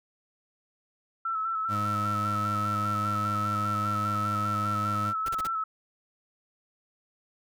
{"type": "tone with vibrato", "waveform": "sine", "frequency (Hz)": 1318.5, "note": "E6", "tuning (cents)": 0, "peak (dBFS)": -27, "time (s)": [1.25, 5.64], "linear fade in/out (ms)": 5, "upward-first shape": "square", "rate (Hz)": 5, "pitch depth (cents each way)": 29}
{"type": "tone", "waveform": "25% pulse", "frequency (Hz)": 103.83, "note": "G#2", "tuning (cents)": 0, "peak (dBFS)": -27, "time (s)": [1.68, 5.14], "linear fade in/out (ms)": 50}
{"type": "noise bursts", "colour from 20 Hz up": "pink", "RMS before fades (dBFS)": -38, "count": 4, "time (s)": [5.26, 5.471], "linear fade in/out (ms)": 2, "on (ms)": 25, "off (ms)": 37}
{"effects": []}